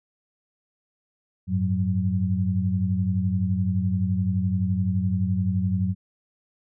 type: tone cluster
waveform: sine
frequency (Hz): 93.3 / 105 / 185.7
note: F#2 / G#2 / F#3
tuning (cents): +15 / +19 / +7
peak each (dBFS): -25 / -27 / -24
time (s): 1.47-5.95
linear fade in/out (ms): 50
effects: none